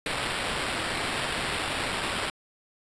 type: noise with sample-and-hold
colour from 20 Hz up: white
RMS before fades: -30 dBFS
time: 0.06-2.3 s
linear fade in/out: 2 ms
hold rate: 6300 Hz
effects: resampled to 22050 Hz